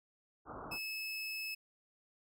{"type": "low-pass noise", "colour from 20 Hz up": "white", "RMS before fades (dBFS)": -47, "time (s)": [0.45, 0.79], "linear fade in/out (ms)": 50, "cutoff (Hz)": 1400, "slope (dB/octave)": 96}
{"type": "tone", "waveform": "30% pulse", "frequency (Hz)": 2597, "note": "E7", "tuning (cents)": -26, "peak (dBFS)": -36, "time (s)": [0.71, 1.55], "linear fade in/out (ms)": 10}
{"effects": []}